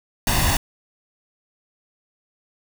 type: noise with comb filter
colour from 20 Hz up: pink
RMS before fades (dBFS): -19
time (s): 0.27-0.57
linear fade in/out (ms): 2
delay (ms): 1.1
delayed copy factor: +0.65
effects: none